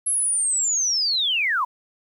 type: linear sweep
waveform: sine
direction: down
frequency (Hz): 11090 to 920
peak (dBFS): -19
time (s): 0.06-1.65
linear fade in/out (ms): 10
effects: 9-bit